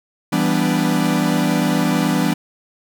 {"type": "chord", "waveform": "45% pulse", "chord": "E minor seventh", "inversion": "none", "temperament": "equal with one note detuned", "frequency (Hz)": [166.15, 196, 246.9, 293.7], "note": ["E3", "G3", "B3", "D4"], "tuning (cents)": [14, 0, 0, 0], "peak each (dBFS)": -21, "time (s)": [0.32, 2.34], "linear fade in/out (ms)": 10, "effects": []}